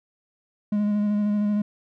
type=tone with vibrato; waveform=triangle; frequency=207.7 Hz; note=G#3; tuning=in tune; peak=-18 dBFS; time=0.72-1.62 s; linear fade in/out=5 ms; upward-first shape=square; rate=13 Hz; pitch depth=15 cents each way; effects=none